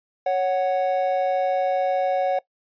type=tone pair together; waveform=triangle; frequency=554.4 / 741.3 Hz; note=C#5 / F#5; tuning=0 / +3 cents; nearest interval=perfect fourth; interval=503 cents; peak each=-20 dBFS; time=0.26-2.39 s; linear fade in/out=5 ms; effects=noise-tail reverb RT60 0.1 s tail -20 dB re dry + resampled to 11025 Hz